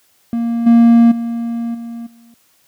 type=tone with level steps; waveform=triangle; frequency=233.1 Hz; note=A#3; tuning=in tune; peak=-13 / -3 / -16 / -23 / -41 dBFS; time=0.33-2.34 s; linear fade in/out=0 ms; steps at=0.66 / 1.11 / 1.74 / 2.06 s; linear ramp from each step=10 ms; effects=white hiss -56 dBFS RMS until 2.67 s + high-pass 60 Hz 12 dB/octave